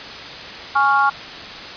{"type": "chord", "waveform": "sine", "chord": "Db major", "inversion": "second", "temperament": "equal", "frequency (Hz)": [830.6, 1108.7, 1396.9], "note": ["Ab5", "Db6", "F6"], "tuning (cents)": [0, 0, 0], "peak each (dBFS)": -17, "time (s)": [0.75, 1.1], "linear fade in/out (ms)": 10, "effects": ["white hiss -32 dBFS RMS until 1.76 s", "resampled to 11025 Hz"]}